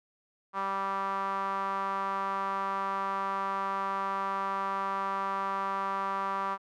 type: tone with band-pass filter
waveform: sawtooth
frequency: 195.1 Hz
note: G3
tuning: 8 cents flat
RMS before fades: -32 dBFS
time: 0.53-6.58 s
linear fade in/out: 50 ms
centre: 1100 Hz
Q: 5.3
effects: none